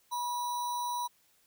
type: tone with sample-and-hold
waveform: sine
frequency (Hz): 971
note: B5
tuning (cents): -30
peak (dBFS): -31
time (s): 0.11-1.08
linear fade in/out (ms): 20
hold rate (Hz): 4900
effects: white hiss -68 dBFS RMS until 1.46 s